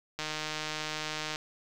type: click train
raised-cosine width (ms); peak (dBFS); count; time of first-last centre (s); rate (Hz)
0.2; -17; 181; 0.19-1.359; 154
effects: 8-bit